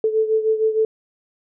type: beating tone pair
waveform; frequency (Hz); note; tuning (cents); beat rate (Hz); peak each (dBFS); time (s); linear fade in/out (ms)
sine; 437.2 / 443.7; A4 / A4; -11 / +14; 6.5; -17 / -22; 0.04-0.85; 2
effects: none